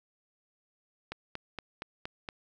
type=click train; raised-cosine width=0.3 ms; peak=-21 dBFS; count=6; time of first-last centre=1.12-2.288 s; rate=4.28 Hz; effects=none